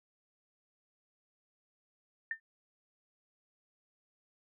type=tone with exponential decay; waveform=sine; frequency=1800 Hz; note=A6; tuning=39 cents sharp; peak=-29 dBFS; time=2.31-2.4 s; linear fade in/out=2 ms; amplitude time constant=18 ms; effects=none